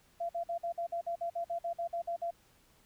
sine tone bursts, 683 Hz, F5, 39 cents flat, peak -32 dBFS, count 15, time 0.2-2.309 s, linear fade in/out 10 ms, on 93 ms, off 51 ms, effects pink hiss -66 dBFS RMS until 2.85 s

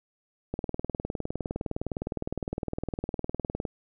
click train, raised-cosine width 2 ms, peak -17 dBFS, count 62, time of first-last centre 0.54-3.652 s, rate 19.6 Hz, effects none

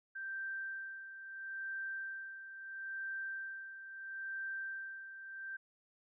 sine tone with tremolo, 1568 Hz, G6, in tune, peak -38 dBFS, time 0.15-5.57 s, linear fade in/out 10 ms, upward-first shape sine, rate 0.75 Hz, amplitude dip 65%, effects none

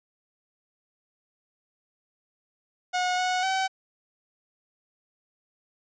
sawtooth tone with pitch steps, 727 / 734 / 763 Hz, F#5 / F#5 / G5, -31 / -14 / -47 cents, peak -20 dBFS, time 2.93-3.68 s, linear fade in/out 20 ms, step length 250 ms, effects resampled to 16000 Hz

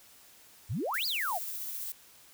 sine exponential two-way sweep, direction up then down, 82.8 to 5030 to 615 Hz, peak -30 dBFS, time 0.69-1.39 s, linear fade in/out 20 ms, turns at 1.06 s
violet noise with tremolo, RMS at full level -37 dBFS, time 0.94-1.92 s, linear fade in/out 0 ms, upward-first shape sine, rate 15 Hz, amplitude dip 25%
effects white hiss -57 dBFS RMS until 2.33 s

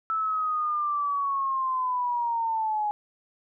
sine linear sweep, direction down, 1318.5 to 830.6 Hz, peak -24 dBFS, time 0.1-2.91 s, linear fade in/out 0 ms, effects none

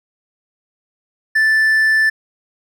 triangle tone, 1760 Hz, A6, in tune, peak -9 dBFS, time 1.35-2.1 s, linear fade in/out 10 ms, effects none

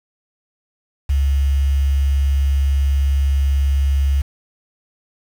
sine tone with quantisation, 69.3 Hz, C#2, in tune, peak -13 dBFS, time 1.09-4.22 s, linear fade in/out 10 ms, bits 6, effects none

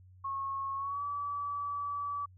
sine tone with pitch glide, 1093 to 1149.3 Hz, C#6 to D6, -25 to -38 cents, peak -33 dBFS, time 0.24-2.26 s, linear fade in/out 10 ms, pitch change +87 cents, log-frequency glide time 0.76-1.03 s, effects added 92 Hz sine -54 dBFS peak until 2.37 s

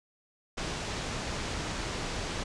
pink low-pass noise, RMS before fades -35 dBFS, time 0.57-2.44 s, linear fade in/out 10 ms, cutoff 7300 Hz, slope 24 dB/octave, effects resampled to 24000 Hz

